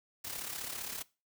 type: noise with amplitude modulation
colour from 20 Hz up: white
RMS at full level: -38 dBFS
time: 0.24-1.03 s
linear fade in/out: 10 ms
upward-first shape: sine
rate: 35.2 Hz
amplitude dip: 60%
effects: noise-tail reverb RT60 0.3 s tail -21 dB re dry